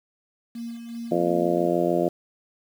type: tone with tremolo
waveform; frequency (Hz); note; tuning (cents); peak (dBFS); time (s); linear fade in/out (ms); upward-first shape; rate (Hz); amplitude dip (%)
sine; 233.1; A#3; 0; -30; 0.55-1.67; 5; sine; 2.7; 50
type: harmonic tone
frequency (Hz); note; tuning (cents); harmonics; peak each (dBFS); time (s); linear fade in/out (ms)
86.7; F2; -12; 2 / 3 / 4 / 5 / 6 / 7 / 8; -29 / -30 / -24 / -30 / -29 / -26 / -29; 1.11-2.09; 10
effects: 8-bit